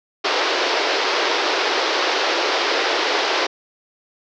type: band-pass noise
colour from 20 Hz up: pink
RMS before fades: -20 dBFS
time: 0.24-3.47 s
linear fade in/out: 10 ms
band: 340 to 5400 Hz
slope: 48 dB/octave
effects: none